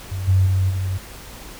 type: tone with level steps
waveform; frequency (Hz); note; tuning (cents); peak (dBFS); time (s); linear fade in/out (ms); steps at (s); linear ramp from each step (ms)
sine; 94.4; F#2; +35; -23 / -12 / -15 / -20; 0.11-0.98; 10; 0.27 / 0.45 / 0.69; 20
effects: added 50 Hz sine -42 dBFS peak until 1.59 s + pink hiss -39 dBFS RMS until 1.59 s